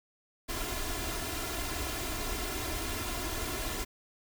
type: noise with comb filter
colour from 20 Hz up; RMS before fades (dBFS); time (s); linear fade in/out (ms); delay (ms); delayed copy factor
pink; -35; 0.48-3.85; 20; 2.9; +0.75
effects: none